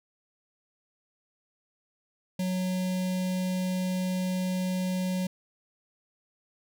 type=tone with notch filter; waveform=square; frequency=184.3 Hz; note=F#3; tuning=7 cents flat; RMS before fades=-29 dBFS; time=2.39-5.27 s; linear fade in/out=5 ms; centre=1300 Hz; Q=1; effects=none